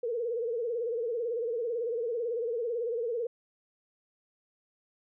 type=tone with vibrato; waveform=sine; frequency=467.8 Hz; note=A#4; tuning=6 cents sharp; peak=-29 dBFS; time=0.03-3.27 s; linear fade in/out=5 ms; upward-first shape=sine; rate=18 Hz; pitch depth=98 cents each way; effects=none